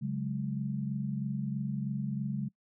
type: chord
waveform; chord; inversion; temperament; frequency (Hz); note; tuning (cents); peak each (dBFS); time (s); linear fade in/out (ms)
sine; C# suspended fourth; none; just; 138.59 / 184.79 / 207.9; C#3 / F#3 / G#3; 0 / -2 / +2; -34 / -38 / -35; 0.01-2.49; 20
effects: noise-tail reverb RT60 0.1 s tail -23 dB re dry